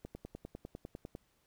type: click train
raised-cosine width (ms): 2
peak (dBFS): -30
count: 12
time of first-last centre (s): 0.05-1.151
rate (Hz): 9.99
effects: pink hiss -74 dBFS RMS until 1.46 s